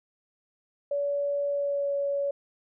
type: tone with pitch glide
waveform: sine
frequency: 570 to 563.5 Hz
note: C#5 to C#5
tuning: +48 to +28 cents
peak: -25 dBFS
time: 0.91-2.31 s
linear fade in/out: 5 ms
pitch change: -20 cents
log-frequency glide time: 1.49-1.93 s
effects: none